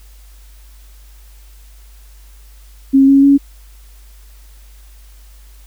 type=tone with pitch steps; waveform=sine; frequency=270.8 / 275.2 / 279.7 Hz; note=C#4 / C#4 / C#4; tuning=-40 / -12 / +16 cents; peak=-5 dBFS; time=2.93-3.38 s; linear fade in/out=20 ms; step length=150 ms; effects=added 50 Hz sine -38 dBFS peak until 5.66 s + white hiss -50 dBFS RMS until 5.66 s